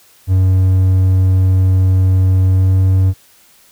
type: tone with pitch glide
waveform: triangle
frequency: 93.6 to 94.36 Hz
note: F#2 to F#2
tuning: +20 to +34 cents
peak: -6 dBFS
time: 0.27-3.14 s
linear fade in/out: 50 ms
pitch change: +14 cents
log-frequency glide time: 2.5-2.76 s
effects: white hiss -48 dBFS RMS until 3.71 s